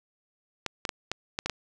clicks, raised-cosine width 0.2 ms, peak -12 dBFS, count 7, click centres 0.663 / 0.852 / 0.892 / 1.116 / 1.389 / 1.46 / 1.497 s, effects none

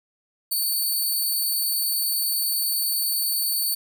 5% pulse tone, 4510 Hz, C#8, 29 cents sharp, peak -15 dBFS, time 0.51-3.75 s, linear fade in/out 10 ms, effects none

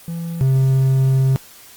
triangle tone pair in turn, 167.5 / 132.94 Hz, E3 / C3, +28 / +28 cents, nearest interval major third, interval 400 cents, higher first, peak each -21 / -10 dBFS, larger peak second, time 0.08-0.41 / 0.41-1.36 s, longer second, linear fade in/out 0 ms, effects white hiss -43 dBFS RMS until 1.76 s + Opus 32 kbps

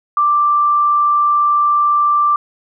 sine tone, 1177 Hz, D6, 3 cents sharp, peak -10 dBFS, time 0.17-2.36 s, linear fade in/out 2 ms, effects none

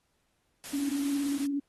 white noise, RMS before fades -42 dBFS, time 0.64-1.46 s, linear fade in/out 0 ms
sine tone with vibrato, 281.9 Hz, C#4, 29 cents sharp, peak -27 dBFS, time 0.73-1.6 s, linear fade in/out 10 ms, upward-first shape sine, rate 17 Hz, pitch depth 30 cents each way
effects pink hiss -75 dBFS RMS until 1.68 s + AAC 32 kbps

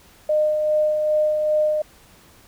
sine tone with tremolo, 610 Hz, D#5, 34 cents flat, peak -15 dBFS, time 0.29-1.82 s, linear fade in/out 5 ms, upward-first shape sine, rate 2.5 Hz, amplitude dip 35%, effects pink hiss -51 dBFS RMS until 2.47 s

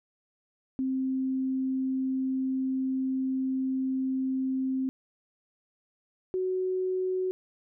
sine tone pair in turn, 262.7 / 371.5 Hz, C4 / F#4, +7 / +7 cents, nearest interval tritone, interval 600 cents, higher second, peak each -26 dBFS, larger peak neither, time 0.79-4.89 / 6.34-7.31 s, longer first, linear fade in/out 0 ms, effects none

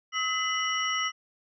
sine tone cluster, 1283 / 2014 / 2953 / 5630 Hz, E6 / B6 / F#7 / F8, -47 / +33 / -4 / +13 cents, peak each -30 / -31 / -31 / -36 dBFS, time 0.12-1.12 s, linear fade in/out 50 ms, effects none

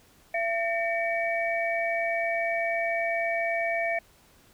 sine tone cluster, 675 / 1815 / 2272 Hz, E5 / A#6 / C#7, +41 / -47 / +42 cents, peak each -27 / -33 / -30 dBFS, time 0.34-3.99 s, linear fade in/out 5 ms, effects pink hiss -59 dBFS RMS until 4.53 s

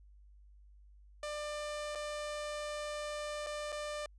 sawtooth tone with dropouts, 596 Hz, D5, 25 cents sharp, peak -34 dBFS, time 1.23-4.06 s, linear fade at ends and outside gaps 2 ms, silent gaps 1.951-1.955 / 3.464-3.468 / 3.721-3.725 s, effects added 50 Hz sine -56 dBFS peak until 4.18 s + resampled to 22050 Hz

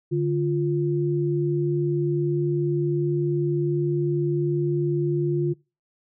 sine tone pair together, 146.23 / 349.2 Hz, D3 / F4, -7 / 0 cents, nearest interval octave + minor third, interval 1507 cents, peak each -23 dBFS, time 0.11-5.54 s, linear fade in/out 20 ms, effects noise-tail reverb RT60 0.3 s tail -24 dB re dry

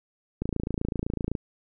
click train, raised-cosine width 3 ms, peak -15 dBFS, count 27, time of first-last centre 0.42-1.352 s, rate 27.9 Hz, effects none

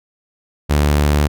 sawtooth tone, 73.5 Hz, D2, 2 cents sharp, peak -8 dBFS, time 0.69-1.28 s, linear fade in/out 20 ms, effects none

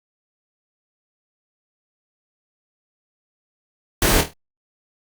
pink noise with echo, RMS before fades -17 dBFS, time 4.02-4.21 s, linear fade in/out 2 ms, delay 25 ms, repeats 5, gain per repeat -7 dB, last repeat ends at 4.335 s, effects Opus 48 kbps

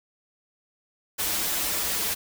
white noise with comb filter, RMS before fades -27 dBFS, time 1.18-2.15 s, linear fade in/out 20 ms, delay 7.7 ms, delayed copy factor -0.8, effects none

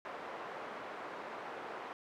pink band-pass noise, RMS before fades -45 dBFS, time 0.05-1.93 s, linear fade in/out 0 ms, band 510 to 1400 Hz, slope 12 dB/octave, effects none

